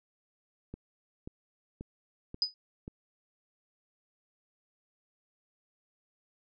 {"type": "click train", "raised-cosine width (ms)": 3, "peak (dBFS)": -28, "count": 5, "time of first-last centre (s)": [0.74, 2.879], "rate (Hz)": 1.87}
{"type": "tone with exponential decay", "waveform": "sine", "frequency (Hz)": 4978, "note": "D#8", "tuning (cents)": 0, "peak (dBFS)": -21, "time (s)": [2.42, 2.54], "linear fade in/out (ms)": 1, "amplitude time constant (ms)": 24}
{"effects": []}